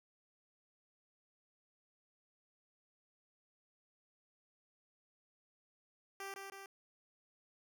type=tone with echo; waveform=10% pulse; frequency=392 Hz; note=G4; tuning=in tune; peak=-35 dBFS; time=6.2-6.34 s; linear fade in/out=2 ms; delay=160 ms; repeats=2; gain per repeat=-3 dB; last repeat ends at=6.66 s; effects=none